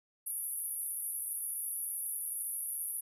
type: band-pass noise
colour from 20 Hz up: white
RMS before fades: -38 dBFS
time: 0.26-3.01 s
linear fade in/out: 10 ms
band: 9900 to 12000 Hz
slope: 96 dB/octave
effects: none